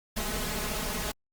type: noise with comb filter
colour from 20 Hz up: pink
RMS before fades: -32 dBFS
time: 0.16-1.12 s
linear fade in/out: 10 ms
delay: 4.7 ms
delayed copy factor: +0.9
effects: Opus 48 kbps